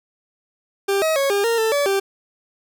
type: tone with pitch steps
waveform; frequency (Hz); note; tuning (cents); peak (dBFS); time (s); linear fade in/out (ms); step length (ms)
40% pulse; 395.8 / 636 / 552 / 402.8 / 462.7 / 444.3 / 573 / 392.3; G4 / D#5 / C#5 / G4 / A#4 / A4 / D5 / G4; +17 / +38 / -7 / +47 / -13 / +17 / -43 / +1; -16; 0.88-2; 10; 140
effects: none